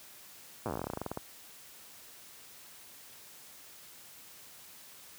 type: slowing click train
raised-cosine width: 1 ms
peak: -21 dBFS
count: 21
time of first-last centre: 0.66-1.174 s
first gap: 8 ms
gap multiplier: 1.11
effects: white hiss -53 dBFS RMS until 5.18 s + high-pass 60 Hz 12 dB/octave